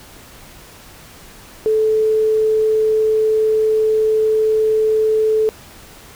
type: tone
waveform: sine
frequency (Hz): 435.6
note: A4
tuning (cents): -17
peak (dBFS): -12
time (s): 1.66-5.49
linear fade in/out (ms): 0
effects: pink hiss -41 dBFS RMS until 6.15 s